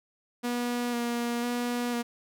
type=tone with vibrato; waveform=sawtooth; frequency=239.9 Hz; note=A#3; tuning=50 cents sharp; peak=-24 dBFS; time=0.43-2.03 s; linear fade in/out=20 ms; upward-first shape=square; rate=1 Hz; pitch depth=16 cents each way; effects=none